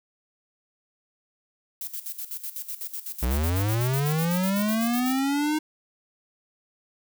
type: noise with tremolo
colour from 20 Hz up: violet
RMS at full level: -33 dBFS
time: 1.81-5.19 s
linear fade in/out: 2 ms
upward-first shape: square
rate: 8 Hz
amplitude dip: 75%
type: linear sweep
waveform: square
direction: up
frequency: 56.5 to 311.1 Hz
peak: -23 dBFS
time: 3.22-5.59 s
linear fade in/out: 10 ms
effects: none